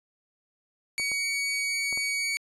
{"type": "tone", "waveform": "sawtooth", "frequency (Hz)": 2251, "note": "C#7", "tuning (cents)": 26, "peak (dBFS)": -23, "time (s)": [0.98, 2.37], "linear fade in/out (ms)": 0}
{"type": "clicks", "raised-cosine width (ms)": 1, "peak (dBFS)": -28, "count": 4, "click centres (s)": [0.998, 1.117, 1.927, 1.975]}
{"effects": ["resampled to 24000 Hz"]}